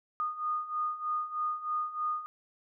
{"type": "beating tone pair", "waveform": "sine", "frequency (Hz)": [1227, 1230.2], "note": ["D#6", "D#6"], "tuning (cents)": [-25, -20], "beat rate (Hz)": 3.2, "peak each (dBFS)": [-36, -32], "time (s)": [0.2, 2.26], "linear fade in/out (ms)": 0, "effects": []}